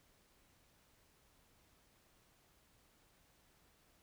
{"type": "silence", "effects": ["pink hiss -71 dBFS RMS until 4.02 s"]}